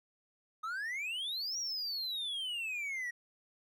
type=exponential two-way sweep; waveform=triangle; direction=up then down; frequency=1244.5 to 5780 to 1889 Hz; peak=-34 dBFS; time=0.63-3.11 s; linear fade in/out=10 ms; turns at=1.58 s; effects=none